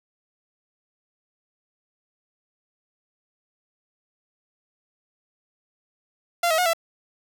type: tone with pitch steps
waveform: sawtooth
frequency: 690 / 640 / 722 / 666 Hz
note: F5 / D#5 / F#5 / E5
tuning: -21 / +49 / -43 / +18 cents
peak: -15 dBFS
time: 6.43-6.734 s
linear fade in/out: 5 ms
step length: 76 ms
effects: none